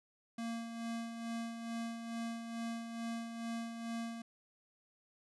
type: tone with tremolo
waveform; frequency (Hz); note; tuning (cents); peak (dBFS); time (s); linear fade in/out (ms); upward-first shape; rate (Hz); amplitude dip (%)
square; 230.5; A#3; -19; -38; 0.38-4.22; 5; sine; 2.3; 50
effects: resampled to 24000 Hz